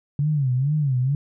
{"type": "tone with vibrato", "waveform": "sine", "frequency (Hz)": 138.59, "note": "C#3", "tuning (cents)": 0, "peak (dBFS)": -18, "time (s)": [0.19, 1.15], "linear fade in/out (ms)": 2, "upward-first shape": "sine", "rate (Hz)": 2.2, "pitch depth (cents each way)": 180, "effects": []}